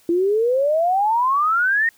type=exponential sweep; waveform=sine; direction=up; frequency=332.7 to 1880 Hz; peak=-15 dBFS; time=0.09-1.89 s; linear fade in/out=2 ms; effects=white hiss -55 dBFS RMS until 1.97 s